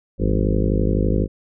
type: harmonic tone with a mistuned harmonic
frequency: 51.91 Hz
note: G#1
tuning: in tune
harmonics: 1 / 2 / 3 / 4 / 5 / 6 / 7 / 8 / 9 / 10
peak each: -20 / -23 / -25 / -26 / -27 / -28 / -28 / -29 / -30 / -30 dBFS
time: 0.18-1.28 s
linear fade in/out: 50 ms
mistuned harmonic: 3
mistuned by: +140 cents
effects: none